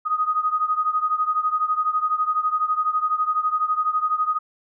sine beating tone pair, 1244.5 / 1256.5 Hz, D#6 / D#6, 0 / +17 cents, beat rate 12 Hz, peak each -21 / -24 dBFS, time 0.05-4.39 s, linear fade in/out 20 ms, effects none

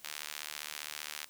sawtooth tone with high-pass filter, 75.2 Hz, D2, 42 cents sharp, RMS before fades -43 dBFS, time 0.04-1.25 s, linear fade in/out 5 ms, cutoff 2200 Hz, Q 0.67, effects white hiss -59 dBFS RMS until 1.29 s

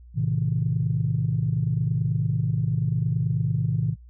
sine chord, A diminished, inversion none, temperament equal with one note detuned, 110 / 130.81 / 159.57 Hz, A2 / C3 / Eb3, 0 / 0 / +44 cents, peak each -25 dBFS, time 0.14-3.96 s, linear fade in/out 50 ms, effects tanh soft clip ceiling -12 dBFS + added 60 Hz sine -44 dBFS peak until 4.09 s

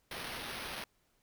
white noise with sample-and-hold, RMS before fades -42 dBFS, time 0.11-0.84 s, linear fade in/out 2 ms, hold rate 7350 Hz, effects pink hiss -74 dBFS RMS until 1.22 s

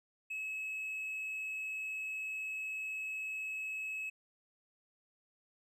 triangle tone, 2578 Hz, E7, 39 cents flat, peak -35 dBFS, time 0.3-4.1 s, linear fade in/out 10 ms, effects tanh soft clip ceiling -31 dBFS

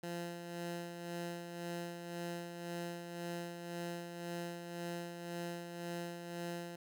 15% pulse tone with tremolo, 172.4 Hz, F3, 22 cents flat, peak -33 dBFS, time 0.03-6.76 s, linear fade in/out 5 ms, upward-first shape sine, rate 1.9 Hz, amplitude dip 50%, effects none

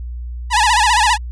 sawtooth tone with vibrato, 910 Hz, A#5, 42 cents flat, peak -7 dBFS, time 0.5-1.18 s, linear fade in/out 50 ms, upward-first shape sine, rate 15 Hz, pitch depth 160 cents each way, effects added 60 Hz sine -24 dBFS peak until 1.31 s + resampled to 22050 Hz

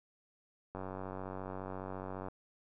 click train, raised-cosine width 1 ms, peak -28 dBFS, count 146, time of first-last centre 0.75-2.284 s, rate 94.5 Hz, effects none

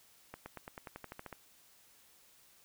accelerating click train, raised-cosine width 0.5 ms, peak -29 dBFS, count 12, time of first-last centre 0.34-1.327 s, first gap 120 ms, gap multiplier 0.94, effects white hiss -64 dBFS RMS until 2.64 s

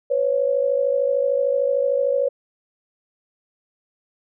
sine tone pair together, 501.1 / 554.4 Hz, B4 / C#5, +25 / 0 cents, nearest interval major second, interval 175 cents, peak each -21 / -19 dBFS, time 0.1-2.29 s, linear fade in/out 10 ms, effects none

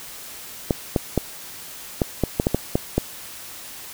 clicks, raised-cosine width 2 ms, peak -4 dBFS, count 10, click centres 0.708 / 0.962 / 1.177 / 2.018 / 2.237 / 2.399 / 2.469 / 2.546 / 2.755 / 2.98 s, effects white hiss -38 dBFS RMS until 3.93 s

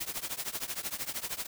white noise with tremolo, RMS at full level -33 dBFS, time 0-1.47 s, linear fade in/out 10 ms, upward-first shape triangle, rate 13 Hz, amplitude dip 95%, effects none

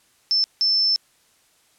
sine tone bursts at uneven times, 5300 Hz, E8, 9 cents sharp, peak -16 dBFS, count 2, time 0.31-0.44 / 0.61-0.96 s, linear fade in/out 0 ms, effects white hiss -60 dBFS RMS until 1.78 s + low-pass 11000 Hz 12 dB/octave

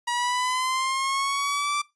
sawtooth linear sweep, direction up, 956 to 1174.7 Hz, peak -20 dBFS, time 0.07-1.82 s, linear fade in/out 10 ms, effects noise-tail reverb RT60 0.2 s tail -20 dB re dry + resampled to 24000 Hz

